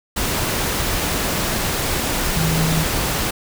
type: tone in noise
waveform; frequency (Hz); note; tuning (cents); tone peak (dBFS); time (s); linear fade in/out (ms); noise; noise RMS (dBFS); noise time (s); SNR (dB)
sine; 161.3; E3; -37; -18; 2.36-2.84; 10; pink; -21; 0.16-3.31; 0
effects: none